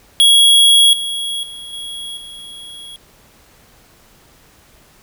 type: tone with level steps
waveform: square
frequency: 3322 Hz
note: G#7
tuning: in tune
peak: -7 / -20 / -30 / -26 / -32 dBFS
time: 0.2-2.96 s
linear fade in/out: 0 ms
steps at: 0.93 / 1.43 / 1.73 / 2.17 s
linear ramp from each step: 2 ms
effects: pink hiss -49 dBFS RMS until 5.02 s